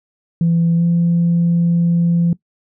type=tone with pitch glide; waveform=sine; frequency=167.9 to 170.54 Hz; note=E3 to F3; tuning=+32 to -41 cents; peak=-10 dBFS; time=0.41-2.33 s; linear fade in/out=2 ms; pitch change=+27 cents; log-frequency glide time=0.76-0.83 s; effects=noise-tail reverb RT60 0.1 s tail -20 dB re dry + tanh soft clip ceiling -8 dBFS